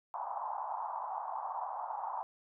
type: band-pass noise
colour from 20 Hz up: white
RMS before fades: -39 dBFS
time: 0.14-2.23 s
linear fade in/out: 0 ms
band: 750 to 1000 Hz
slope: 48 dB/octave
effects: none